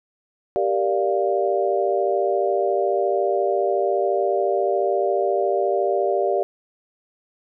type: chord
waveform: sine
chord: G minor seventh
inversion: none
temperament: equal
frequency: 392 / 466.2 / 587.3 / 698.5 Hz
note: G4 / Bb4 / D5 / F5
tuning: 0 / 0 / 0 / 0 cents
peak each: -22 / -26 / -23 / -24 dBFS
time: 0.56-6.43 s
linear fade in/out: 0 ms
effects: none